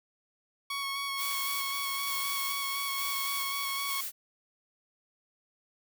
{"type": "tone with vibrato", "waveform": "15% pulse", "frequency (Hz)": 1108.7, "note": "C#6", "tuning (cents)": 0, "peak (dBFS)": -26, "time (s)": [0.7, 4.01], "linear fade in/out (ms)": 5, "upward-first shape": "square", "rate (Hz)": 3.9, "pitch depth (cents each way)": 14}
{"type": "noise with tremolo", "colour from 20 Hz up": "blue", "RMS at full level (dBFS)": -36, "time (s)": [1.16, 4.12], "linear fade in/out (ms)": 50, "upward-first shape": "square", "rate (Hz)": 1.1, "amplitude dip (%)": 30}
{"effects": []}